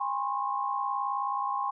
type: tone cluster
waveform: sine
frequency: 814 / 1025 / 1084 Hz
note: G#5 / C6 / C#6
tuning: -35 / -36 / -39 cents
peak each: -32 / -34 / -31 dBFS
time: 0-1.71 s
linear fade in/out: 10 ms
effects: none